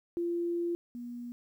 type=tone pair in turn; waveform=sine; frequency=343.9 / 240.8 Hz; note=F4 / B3; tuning=-27 / -44 cents; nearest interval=tritone; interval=617 cents; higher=first; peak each=-29 / -38 dBFS; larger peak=first; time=0.17-0.75 / 0.95-1.32 s; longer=first; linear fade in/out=0 ms; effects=11-bit